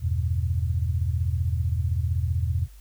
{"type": "chord", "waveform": "sine", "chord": "E minor", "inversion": "none", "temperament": "equal", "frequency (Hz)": [82.41, 98, 123.47], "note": ["E2", "G2", "B2"], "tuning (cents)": [0, 0, 0], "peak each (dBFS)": [-24, -28, -29], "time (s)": [0, 2.68], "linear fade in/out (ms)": 50, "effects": ["added 50 Hz sine -44 dBFS peak until 2.8 s", "white hiss -58 dBFS RMS until 2.8 s"]}